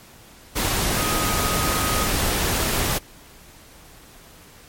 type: tone in noise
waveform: sine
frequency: 1253 Hz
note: D#6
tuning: 12 cents sharp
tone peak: -27 dBFS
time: 0.96-2.08 s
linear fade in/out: 20 ms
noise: pink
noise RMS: -22 dBFS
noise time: 0.55-2.99 s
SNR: -8 dB
effects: pink hiss -47 dBFS RMS until 4.68 s + MP3 64 kbps